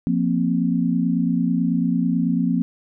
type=chord; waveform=sine; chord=F suspended fourth; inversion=none; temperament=just; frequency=174.61 / 232.8 / 261.9 Hz; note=F3 / Bb3 / C4; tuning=0 / -2 / +2 cents; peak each=-21 / -22 / -22 dBFS; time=0.07-2.62 s; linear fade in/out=0 ms; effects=none